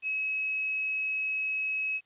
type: tone with quantisation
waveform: sine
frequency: 2565 Hz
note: E7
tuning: 48 cents flat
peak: -28 dBFS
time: 0.02-2.01 s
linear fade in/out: 50 ms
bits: 9
effects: white hiss -70 dBFS RMS until 2.05 s + resampled to 8000 Hz